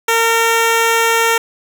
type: tone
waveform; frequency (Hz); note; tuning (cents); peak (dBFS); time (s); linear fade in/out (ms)
10% pulse; 457.5; A#4; -32; -3; 0.08-1.38; 5
effects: none